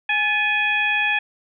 harmonic tone with a mistuned harmonic, 830.6 Hz, G#5, in tune, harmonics 1 / 2 / 3 / 4, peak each -27 / -22 / -20 / -30 dBFS, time 0.09-1.19 s, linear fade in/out 5 ms, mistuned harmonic 2, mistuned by +70 cents, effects none

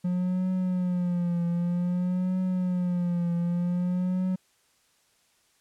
triangle tone with vibrato, 178.3 Hz, F3, 36 cents sharp, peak -22 dBFS, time 0.04-4.36 s, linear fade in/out 10 ms, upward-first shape triangle, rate 0.53 Hz, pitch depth 72 cents each way, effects white hiss -66 dBFS RMS until 5.6 s + low-pass 10000 Hz 12 dB/octave

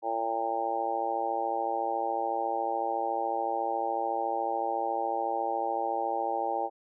harmonic tone, 113.9 Hz, A#2, 40 cents flat, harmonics 3 / 4 / 5 / 6 / 7 / 8, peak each -38 / -38 / -35 / -38 / -30 / -37 dBFS, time 0.02-6.7 s, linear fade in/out 50 ms, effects none

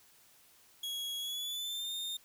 40% pulse tone with pitch glide, 3322 to 3644 Hz, G#7 to A#7, 0 to -40 cents, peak -35 dBFS, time 0.83-2.17 s, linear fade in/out 5 ms, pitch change +160 cents, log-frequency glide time 1.18-1.93 s, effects white hiss -63 dBFS RMS until 2.24 s

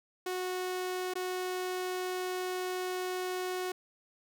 sawtooth tone with dropouts, 366.9 Hz, F#4, 15 cents flat, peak -29 dBFS, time 0.26-3.72 s, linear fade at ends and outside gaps 5 ms, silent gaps 1.138-1.154 s, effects none

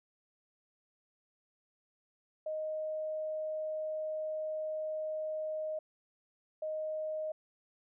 sine tone bursts at uneven times, 622.3 Hz, D#5, in tune, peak -34 dBFS, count 2, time 2.46-5.79 / 6.62-7.32 s, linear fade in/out 5 ms, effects none

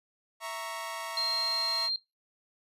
sawtooth chord, A# diminished, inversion second, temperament equal, 659.3 / 932.3 / 1108.7 Hz, E5 / A#5 / C#6, 0 / 0 / 0 cents, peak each -36 dBFS, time 0.4-1.9 s, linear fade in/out 50 ms
sine tone, 4186 Hz, C8, in tune, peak -27 dBFS, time 1.17-1.96 s, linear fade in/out 2 ms
effects noise-tail reverb RT60 0.2 s tail -18 dB re dry + resampled to 32000 Hz

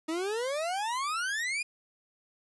40% pulse exponential sweep, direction up, 309.8 to 2489 Hz, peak -29 dBFS, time 0.08-1.63 s, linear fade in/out 10 ms, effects resampled to 24000 Hz + 10-bit

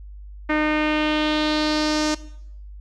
sawtooth tone with low-pass filter sweep, 305.2 Hz, D#4, 33 cents flat, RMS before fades -21 dBFS, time 0.49-2.15 s, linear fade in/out 10 ms, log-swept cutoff 2000 to 6200 Hz, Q 2.8, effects noise-tail reverb RT60 0.7 s tail -17 dB re dry + added 50 Hz sine -36 dBFS peak until 2.8 s

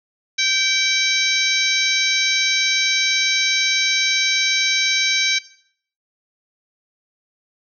harmonic tone with a mistuned harmonic, 784 Hz, G5, in tune, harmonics 2 / 3 / 4 / 5 / 6 / 7 / 8, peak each -27 / -21 / -29 / -21 / -30 / -26 / -26 dBFS, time 0.38-5.39 s, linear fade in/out 10 ms, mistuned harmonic 3, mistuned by -37 cents, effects noise-tail reverb RT60 0.6 s tail -17 dB re dry

